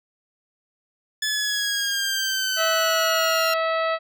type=exponential sweep; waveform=15% pulse; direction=down; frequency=1728 to 1384 Hz; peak=-16 dBFS; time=1.22-3.54 s; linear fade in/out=5 ms
type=harmonic tone; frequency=650 Hz; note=E5; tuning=24 cents flat; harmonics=1 / 2 / 3 / 4 / 5 / 6 / 7; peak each=-23 / -25 / -30 / -35 / -39 / -38 / -42 dBFS; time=2.56-3.99 s; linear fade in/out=50 ms
effects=none